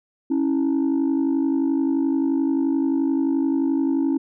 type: tone pair together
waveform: sine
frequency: 273.6 / 325.1 Hz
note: C#4 / E4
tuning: -23 / -24 cents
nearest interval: minor third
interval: 299 cents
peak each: -18 / -20 dBFS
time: 0.3-4.18 s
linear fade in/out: 10 ms
effects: tanh soft clip ceiling -15 dBFS